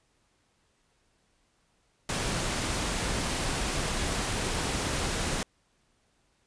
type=noise; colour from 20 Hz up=pink; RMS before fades=-30 dBFS; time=2.09-5.43 s; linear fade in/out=2 ms; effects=pink hiss -70 dBFS RMS until 6.46 s + resampled to 22050 Hz